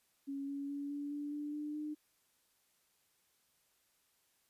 sine tone with pitch steps, 277.2 / 280.6 / 284 / 287.5 / 291 / 294.5 / 298.1 / 301.8 Hz, C#4 / C#4 / C#4 / D4 / D4 / D4 / D4 / D4, 0 / +21 / +42 / -37 / -16 / +5 / +26 / +47 cents, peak -38 dBFS, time 0.27-1.95 s, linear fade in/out 20 ms, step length 210 ms, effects white hiss -75 dBFS RMS until 4.49 s + resampled to 32000 Hz

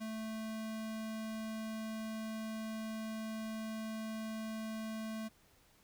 square tone, 220 Hz, A3, in tune, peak -40 dBFS, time 0-5.29 s, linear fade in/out 20 ms, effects pink hiss -67 dBFS RMS until 5.83 s

